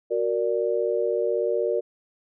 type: chord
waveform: sine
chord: Gb augmented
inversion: none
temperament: equal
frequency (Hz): 370 / 466.2 / 587.3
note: Gb4 / Bb4 / D5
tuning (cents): 0 / 0 / 0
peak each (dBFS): -27 / -24 / -27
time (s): 0.1-1.81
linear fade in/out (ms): 20
effects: none